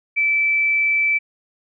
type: tone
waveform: sine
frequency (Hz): 2319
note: D7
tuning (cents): -22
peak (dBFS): -15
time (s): 0.16-1.19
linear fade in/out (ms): 20
effects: none